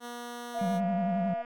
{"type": "tone", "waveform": "10% pulse", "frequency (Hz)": 240, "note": "B3", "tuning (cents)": -49, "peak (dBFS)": -30, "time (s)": [0, 0.81], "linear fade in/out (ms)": 50}
{"type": "tone with pitch glide", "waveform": "sine", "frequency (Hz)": [690, 682.5], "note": ["F5", "F5"], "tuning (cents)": [-21, -40], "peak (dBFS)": -30, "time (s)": [0.54, 1.43], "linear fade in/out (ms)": 20, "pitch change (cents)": -19, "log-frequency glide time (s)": [1.12, 1.27]}
{"type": "click train", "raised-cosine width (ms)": 0.5, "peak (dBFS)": -32, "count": 207, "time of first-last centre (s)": [0.59, 1.448], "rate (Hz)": 240}
{"type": "tone with vibrato", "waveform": "triangle", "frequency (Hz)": 189.3, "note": "F#3", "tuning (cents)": 40, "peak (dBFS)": -26, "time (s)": [0.61, 1.34], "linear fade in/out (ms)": 5, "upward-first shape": "sine", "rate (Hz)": 11, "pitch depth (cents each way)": 100}
{"effects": []}